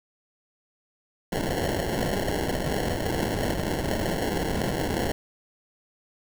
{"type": "noise with sample-and-hold", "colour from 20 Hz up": "white", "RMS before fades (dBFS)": -27, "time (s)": [1.32, 5.12], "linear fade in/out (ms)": 5, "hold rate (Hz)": 1225, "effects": []}